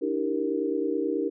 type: chord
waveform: sine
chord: E half-diminished seventh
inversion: third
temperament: equal with one note detuned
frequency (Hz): 293.7 / 323.2 / 392 / 466.2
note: D4 / E4 / G4 / Bb4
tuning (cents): 0 / -34 / 0 / 0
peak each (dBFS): -30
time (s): 0.01-1.3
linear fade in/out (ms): 20
effects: none